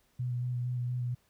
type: tone with vibrato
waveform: sine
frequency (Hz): 123.47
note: B2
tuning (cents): 0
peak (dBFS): -30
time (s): 0.19-1.15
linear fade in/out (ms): 10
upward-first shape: square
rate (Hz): 4.3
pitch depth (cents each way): 15
effects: pink hiss -70 dBFS RMS until 1.29 s